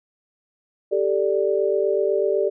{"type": "chord", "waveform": "sine", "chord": "G suspended second", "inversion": "none", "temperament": "equal", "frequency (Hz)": [392, 440, 587.3], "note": ["G4", "A4", "D5"], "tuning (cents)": [0, 0, 0], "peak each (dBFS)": [-21, -23, -23], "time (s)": [0.91, 2.5], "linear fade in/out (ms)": 20, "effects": []}